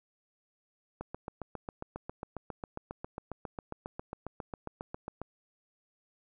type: click train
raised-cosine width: 1 ms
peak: -24 dBFS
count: 32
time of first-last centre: 1.01-5.216 s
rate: 7.37 Hz
effects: none